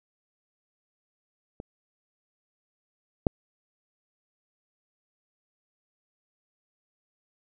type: clicks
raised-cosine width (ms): 2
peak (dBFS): -24 / -7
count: 2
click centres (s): 1.601 / 3.268
effects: none